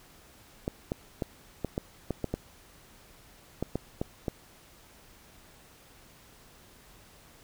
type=clicks; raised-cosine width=2 ms; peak=-16 dBFS; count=12; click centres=0.679 / 0.919 / 1.222 / 1.647 / 1.779 / 2.107 / 2.243 / 2.34 / 3.626 / 3.756 / 4.015 / 4.282 s; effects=pink hiss -56 dBFS RMS until 7.43 s